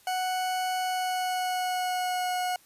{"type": "tone with pitch glide", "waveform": "40% pulse", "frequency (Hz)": [740, 728.5], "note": ["F#5", "F#5"], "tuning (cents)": [0, -27], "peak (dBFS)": -26, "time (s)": [0.07, 2.56], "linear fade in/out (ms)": 2, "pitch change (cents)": -27, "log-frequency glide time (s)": [0.76, 2.32], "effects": ["white hiss -59 dBFS RMS until 2.65 s", "resampled to 32000 Hz"]}